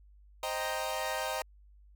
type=chord; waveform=sawtooth; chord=C minor seventh; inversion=none; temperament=equal; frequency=523.3 / 622.3 / 784 / 932.3 Hz; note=C5 / Eb5 / G5 / Bb5; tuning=0 / 0 / 0 / 0 cents; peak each=-35 / -33 / -35 / -34 dBFS; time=0.43-1.42 s; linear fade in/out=2 ms; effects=added 50 Hz sine -55 dBFS peak until 1.95 s